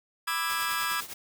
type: chord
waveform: sawtooth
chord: E dominant seventh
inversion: second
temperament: just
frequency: 988.9 / 1186.7 / 1318.5 / 1648.1 Hz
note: B5 / D6 / E6 / G#6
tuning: +2 / +18 / 0 / -14 cents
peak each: -32 / -30 / -29 / -28 dBFS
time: 0.27-1.01 s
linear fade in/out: 10 ms
type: noise with tremolo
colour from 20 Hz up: white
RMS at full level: -37 dBFS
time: 0.49-1.14 s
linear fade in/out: 10 ms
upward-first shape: triangle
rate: 9.8 Hz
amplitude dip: 80%
effects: none